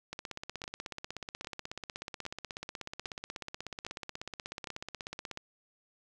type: two click trains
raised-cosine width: 0.2 ms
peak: -22 / -22 dBFS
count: 87 / 6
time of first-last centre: 0.13-5.374 / 0.64-4.672 s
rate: 16.4 / 1.24 Hz
effects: none